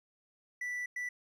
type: tone bursts at uneven times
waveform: triangle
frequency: 1970 Hz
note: B6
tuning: 5 cents flat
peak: -33 dBFS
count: 2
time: 0.61-0.86 / 0.96-1.09 s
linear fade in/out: 5 ms
effects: none